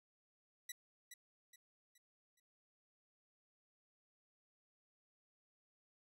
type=tone with echo; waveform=10% pulse; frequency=1961 Hz; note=B6; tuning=13 cents flat; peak=-35 dBFS; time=0.69-0.72 s; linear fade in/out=5 ms; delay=420 ms; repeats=4; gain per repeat=-8 dB; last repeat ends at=2.4 s; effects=none